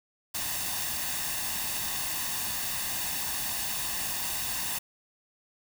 white noise with comb filter, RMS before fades -32 dBFS, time 0.34-4.79 s, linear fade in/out 10 ms, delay 1.1 ms, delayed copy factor +0.6, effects none

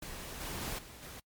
pink noise with level steps, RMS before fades -44 / -40 / -38 / -51 / -47 dBFS, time 0.02-1.2 s, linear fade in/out 5 ms, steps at 0.4 / 0.61 / 0.78 / 1.02 s, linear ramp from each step 10 ms, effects noise-tail reverb RT60 0.1 s tail -25 dB re dry + MP3 96 kbps

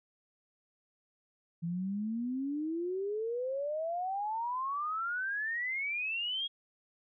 sine exponential sweep, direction up, 164.81 to 3318 Hz, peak -32 dBFS, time 1.62-6.48 s, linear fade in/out 20 ms, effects none

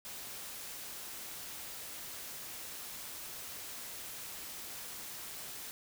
white noise, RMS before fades -45 dBFS, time 0.05-5.71 s, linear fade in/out 0 ms, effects none

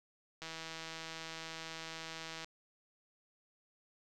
click train, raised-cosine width 0.2 ms, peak -27 dBFS, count 329, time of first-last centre 0.42-2.445 s, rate 162 Hz, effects none

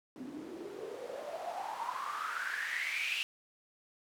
white noise with band-pass filter sweep, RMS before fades -39 dBFS, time 0.16-3.23 s, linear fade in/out 0 ms, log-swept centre 250 to 2800 Hz, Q 9.2, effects none

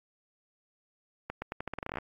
accelerating click train, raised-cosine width 0.5 ms, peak -20 dBFS, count 15, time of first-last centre 1.3-1.985 s, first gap 120 ms, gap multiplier 0.84, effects AAC 64 kbps

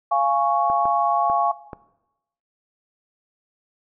sine chord, Db major, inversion first, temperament just, 693 / 831.5 / 1108.7 Hz, F5 / Ab5 / Db6, -14 / +2 / 0 cents, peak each -21 dBFS, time 0.11-1.52 s, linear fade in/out 10 ms
clicks, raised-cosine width 1 ms, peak -18 dBFS, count 4, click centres 0.7 / 0.855 / 1.299 / 1.732 s
effects noise-tail reverb RT60 0.9 s tail -18 dB re dry

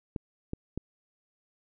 clicks, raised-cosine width 3 ms, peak -20 dBFS, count 3, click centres 0.162 / 0.534 / 0.776 s, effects none

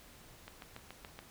click train, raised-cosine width 0.3 ms, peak -30 dBFS, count 6, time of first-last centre 0.48-1.19 s, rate 7.04 Hz, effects pink hiss -57 dBFS RMS until 1.3 s

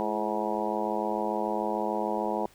harmonic tone with a mistuned harmonic, 106.8 Hz, G#2, 49 cents sharp, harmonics 2 / 3 / 4 / 5 / 6 / 7 / 8 / 9, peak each -35 / -35 / -35 / -35 / -35 / -35 / -35 / -35 dBFS, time 0-2.46 s, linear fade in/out 0 ms, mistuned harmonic 3, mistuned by +82 cents, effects pink hiss -58 dBFS RMS until 2.54 s

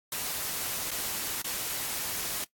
white noise with dropouts, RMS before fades -33 dBFS, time 0.12-2.44 s, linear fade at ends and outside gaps 2 ms, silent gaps 0.906-0.914 / 1.418-1.445 s, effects noise-tail reverb RT60 0.1 s tail -19 dB re dry + AAC 64 kbps

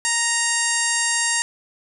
harmonic tone, 932.3 Hz, A#5, in tune, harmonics 1 / 2 / 3 / 4 / 5 / 6 / 7 / 8 / 9 / 10, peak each -30 / -24 / -30 / -34 / -29 / -31 / -29 / -24 / -34 / -27 dBFS, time 0.05-1.42 s, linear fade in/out 0 ms, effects none

